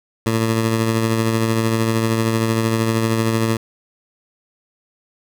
15% pulse tone with tremolo, 112.5 Hz, A2, 39 cents sharp, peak -8 dBFS, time 0.26-3.57 s, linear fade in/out 5 ms, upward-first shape triangle, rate 13 Hz, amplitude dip 40%, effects none

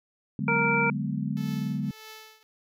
sine chord, G# half-diminished seventh, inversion second, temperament equal, 146.83 / 185 / 207.7 / 246.9 Hz, D3 / F#3 / G#3 / B3, 0 / 0 / 0 / 0 cents, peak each -31 / -34 / -31 / -34 dBFS, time 0.39-1.91 s, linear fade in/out 2 ms
harmonic tone, 466.2 Hz, A#4, in tune, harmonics 1 / 2 / 3 / 5, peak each -29 / -28 / -28 / -25 dBFS, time 0.48-0.9 s, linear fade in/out 2 ms
5% pulse tone with tremolo, 436.7 Hz, A4, 13 cents flat, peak -30 dBFS, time 1.37-2.43 s, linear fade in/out 0 ms, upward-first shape triangle, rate 1.7 Hz, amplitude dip 90%
effects none

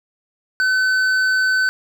sine tone with hard clipping, 1518 Hz, F#6, 44 cents sharp, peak -16 dBFS, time 0.6-1.69 s, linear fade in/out 0 ms, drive 7 dB, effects none

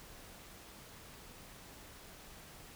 silence, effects pink hiss -54 dBFS RMS until 2.75 s

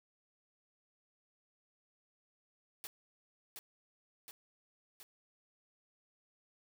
white noise with echo, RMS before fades -45 dBFS, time 2.84-2.87 s, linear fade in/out 0 ms, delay 720 ms, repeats 3, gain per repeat -3 dB, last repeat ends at 5.03 s, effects none

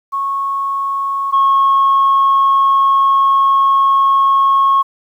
sine tone pair in turn, 1100 / 1092.4 Hz, C#6 / C#6, -14 / -26 cents, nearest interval unison, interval 12 cents, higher first, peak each -15 / -7 dBFS, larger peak second, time 0.12-1.32 / 1.32-4.83 s, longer second, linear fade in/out 20 ms, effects tanh soft clip ceiling -5 dBFS + 8-bit

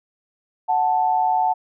sine tone pair together, 740 / 880 Hz, F#5 / A5, 0 / 0 cents, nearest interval minor third, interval 300 cents, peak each -19 dBFS, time 0.68-1.54 s, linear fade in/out 20 ms, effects none

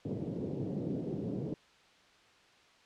pink band-pass noise, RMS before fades -37 dBFS, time 0.05-1.54 s, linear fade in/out 2 ms, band 120 to 450 Hz, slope 24 dB/octave, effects white hiss -62 dBFS RMS until 2.85 s + low-pass 4000 Hz 12 dB/octave

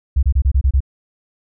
sine tone bursts, 67 Hz, C2, 42 cents sharp, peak -10 dBFS, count 7, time 0.16-0.805 s, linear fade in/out 10 ms, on 69 ms, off 27 ms, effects none

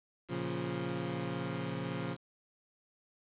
20% pulse chord, Bb minor, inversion none, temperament equal, 116.54 / 138.59 / 174.61 Hz, Bb2 / Db3 / F3, 0 / 0 / 0 cents, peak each -36 / -34 / -33 dBFS, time 0.28-2.17 s, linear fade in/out 50 ms, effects resampled to 8000 Hz + 9-bit

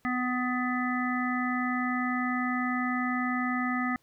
harmonic tone, 250 Hz, B3, 21 cents sharp, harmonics 1 / 3 / 5 / 7 / 8, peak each -29 / -36 / -33 / -37 / -35 dBFS, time 0.05-3.96 s, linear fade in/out 0 ms, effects pink hiss -68 dBFS RMS until 4.02 s

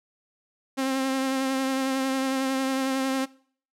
sawtooth tone with vibrato, 265.8 Hz, C4, 27 cents sharp, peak -20 dBFS, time 0.77-3.26 s, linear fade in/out 20 ms, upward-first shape triangle, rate 11 Hz, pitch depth 27 cents each way, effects noise-tail reverb RT60 0.5 s tail -21 dB re dry + low-pass 12000 Hz 12 dB/octave

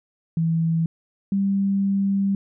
sine tone pair in turn, 164 / 196.9 Hz, E3 / G3, -9 / +8 cents, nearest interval minor third, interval 317 cents, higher second, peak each -18 dBFS, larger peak neither, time 0.37-0.86 / 1.32-2.35 s, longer second, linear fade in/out 2 ms, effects none

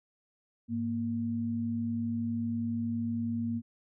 sine tone pair together, 103.83 / 233.1 Hz, G#2 / A#3, 0 / 0 cents, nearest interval octave + major second, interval 1400 cents, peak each -37 / -30 dBFS, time 0.68-3.62 s, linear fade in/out 50 ms, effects none

